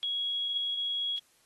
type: tone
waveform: sine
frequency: 3322 Hz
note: G#7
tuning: in tune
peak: -29 dBFS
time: 0.03-1.18 s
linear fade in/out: 0 ms
effects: white hiss -66 dBFS RMS until 1.45 s + AAC 32 kbps